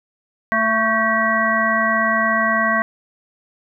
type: harmonic tone with a mistuned harmonic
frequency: 222.9 Hz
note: A3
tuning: 23 cents sharp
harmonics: 1 / 3 / 5 / 7 / 9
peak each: -24 / -22 / -20 / -22 / -20 dBFS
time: 0.52-2.82 s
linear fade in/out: 0 ms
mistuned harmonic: 9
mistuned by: -70 cents
effects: none